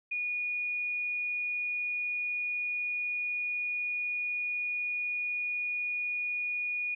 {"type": "tone", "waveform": "sine", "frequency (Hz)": 2452, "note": "D#7", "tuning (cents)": -26, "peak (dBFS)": -30, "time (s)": [0.11, 6.95], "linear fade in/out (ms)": 10, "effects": []}